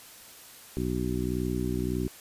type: harmonic tone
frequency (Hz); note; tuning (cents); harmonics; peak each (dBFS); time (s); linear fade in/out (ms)
61.74; B1; 0; 1 / 2 / 3 / 4 / 5 / 6; -34 / -34 / -34 / -34 / -34 / -34; 0.77-2.08; 0
effects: white hiss -49 dBFS RMS until 2.2 s + resampled to 32000 Hz